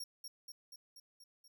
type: tone with echo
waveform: sawtooth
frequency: 5560 Hz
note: F8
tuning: 9 cents flat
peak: -39 dBFS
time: 0-0.04 s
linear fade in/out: 5 ms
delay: 240 ms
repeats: 6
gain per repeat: -3 dB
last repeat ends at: 1.48 s
effects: none